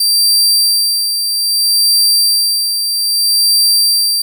sawtooth tone with tremolo, 4699 Hz, D8, in tune, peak -5 dBFS, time 0-4.22 s, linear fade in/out 5 ms, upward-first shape sine, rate 0.62 Hz, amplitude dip 50%, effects none

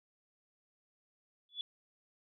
sine tone with exponential growth, 3433 Hz, A7, 43 cents flat, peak -32 dBFS, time 1.49-1.61 s, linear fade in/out 1 ms, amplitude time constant 25 ms, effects none

